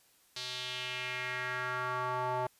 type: tone with band-pass filter sweep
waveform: square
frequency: 126.1 Hz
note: B2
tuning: 36 cents sharp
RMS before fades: -36 dBFS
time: 0.36-2.47 s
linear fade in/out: 5 ms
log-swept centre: 4300 to 790 Hz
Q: 2.7
effects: white hiss -66 dBFS RMS until 2.59 s + resampled to 32000 Hz